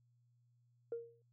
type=tone with exponential decay; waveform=sine; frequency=466.2 Hz; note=A#4; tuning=in tune; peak=-35 dBFS; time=0.92-1.22 s; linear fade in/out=2 ms; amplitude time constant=64 ms; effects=tanh soft clip ceiling -33 dBFS + added 120 Hz sine -70 dBFS peak until 1.32 s